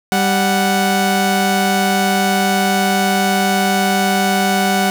sawtooth tone pair together, 196 / 740 Hz, G3 / F#5, 0 / 0 cents, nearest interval octave + major seventh, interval 2300 cents, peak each -12 dBFS, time 0.12-4.9 s, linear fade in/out 0 ms, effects none

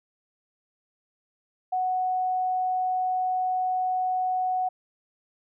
sine tone, 740 Hz, F#5, in tune, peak -23 dBFS, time 1.72-4.69 s, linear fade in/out 10 ms, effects none

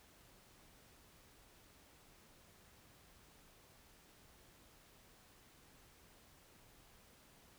silence, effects pink hiss -65 dBFS RMS until 7.58 s

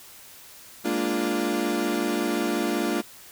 35% pulse chord, Bb dominant seventh, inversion third, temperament equal, 207.7 / 233.1 / 293.7 / 349.2 Hz, Ab3 / Bb3 / D4 / F4, 0 / 0 / 0 / 0 cents, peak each -30 / -28 / -27 / -26 dBFS, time 0.84-3.02 s, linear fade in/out 20 ms, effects white hiss -47 dBFS RMS until 3.31 s

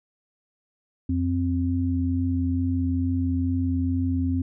sine tone pair together, 88.12 / 262.1 Hz, F2 / C4, +16 / +3 cents, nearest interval octave + perfect fifth, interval 1887 cents, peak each -24 dBFS, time 1.09-4.42 s, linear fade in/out 5 ms, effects none

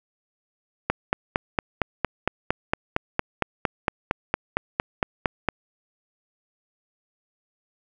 click train, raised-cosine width 0.5 ms, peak -5 dBFS, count 21, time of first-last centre 0.9-5.487 s, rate 4.36 Hz, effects none

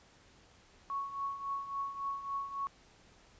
sine tone with tremolo, 1108.7 Hz, C#6, in tune, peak -32 dBFS, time 0.9-2.67 s, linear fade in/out 0 ms, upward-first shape triangle, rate 3.6 Hz, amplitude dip 75%, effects pink hiss -62 dBFS RMS until 3.39 s + resampled to 16000 Hz

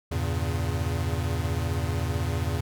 square chord, E diminished seventh, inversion none, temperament equal with one note detuned, 82.41 / 98 / 116.54 / 138.99 Hz, E2 / G2 / Bb2 / Db3, 0 / 0 / 0 / +5 cents, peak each -29 / -33 / -33 / -34 dBFS, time 0.11-2.61 s, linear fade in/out 10 ms, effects none

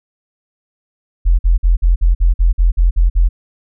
sine tone bursts, 42.69 Hz, F1, 39 cents flat, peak -7 dBFS, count 11, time 1.25-3.29 s, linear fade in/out 20 ms, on 140 ms, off 50 ms, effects none

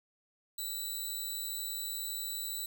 10% pulse tone with amplitude modulation, 3951 Hz, B7, in tune, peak -26 dBFS, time 0.58-2.66 s, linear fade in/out 5 ms, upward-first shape sine, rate 196 Hz, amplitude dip 50%, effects none

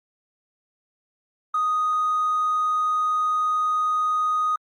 sine tone with hard clipping, 1244.5 Hz, D#6, in tune, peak -20 dBFS, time 1.54-4.56 s, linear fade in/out 5 ms, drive 1 dB, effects Opus 48 kbps

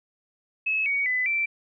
sine tone with pitch steps, 2585 / 2245 / 2006 / 2340 Hz, E7 / C#7 / B6 / D7, -34 / +21 / +26 / -7 cents, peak -22 dBFS, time 0.66-1.46 s, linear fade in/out 10 ms, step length 200 ms, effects none

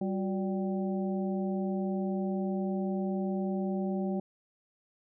harmonic tone with a mistuned harmonic, 193.8 Hz, G3, 20 cents flat, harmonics 1 / 2 / 3 / 4, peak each -30 / -36 / -40 / -42 dBFS, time 0.01-4.2 s, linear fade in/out 5 ms, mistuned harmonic 2, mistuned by -110 cents, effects none

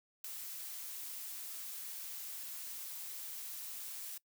blue noise with ADSR envelope, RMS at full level -39 dBFS, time 0.24-4.18 s, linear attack 5 ms, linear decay 3 ms, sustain -6 dB, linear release 6 ms, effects noise-tail reverb RT60 0.1 s tail -22 dB re dry

